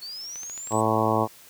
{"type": "linear sweep", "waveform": "sine", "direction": "up", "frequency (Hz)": [4332, 8130], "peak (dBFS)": -34, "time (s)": [0.01, 0.82], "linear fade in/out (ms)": 20}
{"type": "clicks", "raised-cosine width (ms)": 0.2, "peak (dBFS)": -24, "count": 6, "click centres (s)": [0.358, 0.433, 0.498, 0.577, 0.673, 0.722]}
{"type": "harmonic tone", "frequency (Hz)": 110, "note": "A2", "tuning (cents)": 0, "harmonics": [1, 2, 3, 4, 5, 6, 7, 8, 9, 10], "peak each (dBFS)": [-29, -29, -29, -29, -29, -29, -29, -29, -29, -29], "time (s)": [0.7, 1.28], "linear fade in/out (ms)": 50}
{"effects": ["white hiss -50 dBFS RMS until 1.49 s"]}